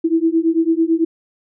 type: beating tone pair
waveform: sine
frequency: 323.4 / 332.4 Hz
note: E4 / E4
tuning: -33 / +15 cents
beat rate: 9 Hz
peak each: -16 dBFS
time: 0.04-1.05 s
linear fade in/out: 10 ms
effects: none